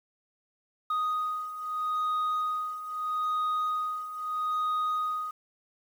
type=beating tone pair; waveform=sine; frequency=1244.5 / 1245.28 Hz; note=D#6 / D#6; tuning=0 / +1 cents; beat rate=0.78 Hz; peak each=-31 / -27 dBFS; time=0.9-5.31 s; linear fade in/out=5 ms; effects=tanh soft clip ceiling -25 dBFS + 9-bit